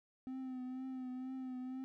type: tone with vibrato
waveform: triangle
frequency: 257.5 Hz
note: C4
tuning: 28 cents flat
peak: -39 dBFS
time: 0.27-1.84 s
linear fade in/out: 0 ms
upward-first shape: triangle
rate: 2.1 Hz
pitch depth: 39 cents each way
effects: none